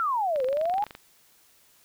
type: exponential two-way sweep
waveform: sine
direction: down then up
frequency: 1396.9 to 497.4 to 852 Hz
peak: -23 dBFS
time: 0-0.84 s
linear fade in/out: 0 ms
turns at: 0.44 s
type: click train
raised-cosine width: 0.3 ms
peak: -24 dBFS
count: 15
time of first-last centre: 0.36-0.951 s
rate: 23.7 Hz
effects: white hiss -60 dBFS RMS until 1.84 s